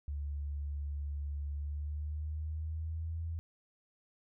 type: tone with pitch glide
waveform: sine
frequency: 72.1 to 82.34 Hz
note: D2 to E2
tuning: -31 to -1 cents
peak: -35 dBFS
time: 0.08-3.39 s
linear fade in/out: 0 ms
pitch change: +230 cents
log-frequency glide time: 1.52-3.22 s
effects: none